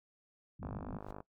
white low-pass noise, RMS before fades -44 dBFS, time 0.59-0.98 s, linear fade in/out 10 ms, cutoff 280 Hz, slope 96 dB/octave
click train, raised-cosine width 1 ms, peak -31 dBFS, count 30, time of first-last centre 0.63-1.204 s, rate 50.5 Hz
brown noise with exponential growth, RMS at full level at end -44 dBFS, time 0.97-1.11 s, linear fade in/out 2 ms, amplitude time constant 29 ms
effects noise-tail reverb RT60 0.1 s tail -20 dB re dry

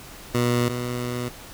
15% pulse tone pair in turn, 121.2 / 122.54 Hz, B2 / B2, -32 / -13 cents, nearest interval unison, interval 19 cents, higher second, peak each -13 / -20 dBFS, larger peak first, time 0.34-0.69 / 0.69-1.29 s, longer second, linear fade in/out 10 ms, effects pink hiss -42 dBFS RMS until 1.53 s

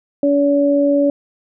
sine tone pair together, 284.5 / 569 Hz, C#4 / C#5, +45 / +45 cents, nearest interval octave, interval 1200 cents, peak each -14 dBFS, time 0.23-1.1 s, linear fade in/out 2 ms, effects none

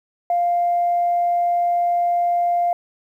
sine tone, 698.5 Hz, F5, in tune, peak -15 dBFS, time 0.3-2.73 s, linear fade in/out 2 ms, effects tanh soft clip ceiling -11 dBFS + 9-bit

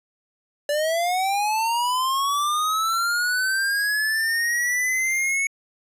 square linear sweep, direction up, 576 to 2217 Hz, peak -21 dBFS, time 0.69-5.47 s, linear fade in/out 2 ms, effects resampled to 32000 Hz

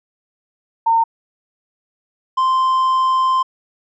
sine / triangle tone pair in turn, 912 / 1042.3 Hz, A#5 / C6, -38 / -7 cents, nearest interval major second, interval 231 cents, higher second, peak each -11 dBFS, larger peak neither, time 0.86-1.04 / 2.37-3.43 s, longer second, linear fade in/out 10 ms, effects resampled to 16000 Hz

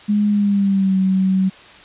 sine tone with pitch glide, 207.7 to 189.36 Hz, G#3 to F#3, 0 to +40 cents, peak -13 dBFS, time 0.08-1.5 s, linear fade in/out 20 ms, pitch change -160 cents, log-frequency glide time 0.29-0.97 s, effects white hiss -42 dBFS RMS until 1.84 s + resampled to 8000 Hz

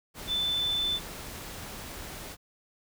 sine tone in noise, 3520 Hz, A7, in tune, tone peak -26 dBFS, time 0.27-1 s, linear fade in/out 50 ms, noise pink, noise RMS -41 dBFS, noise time 0.14-2.37 s, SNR +12 dB, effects none

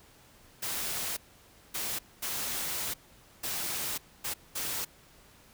white noise bursts at uneven times, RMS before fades -34 dBFS, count 6, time 0.62-1.17 / 1.74-1.99 / 2.22-2.94 / 3.43-3.98 / 4.24-4.34 / 4.55-4.85 s, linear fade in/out 10 ms, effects pink hiss -58 dBFS RMS until 5.53 s

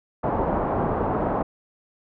white low-pass noise, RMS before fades -24 dBFS, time 0.23-1.43 s, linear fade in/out 10 ms, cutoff 930 Hz, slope 24 dB/octave, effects none

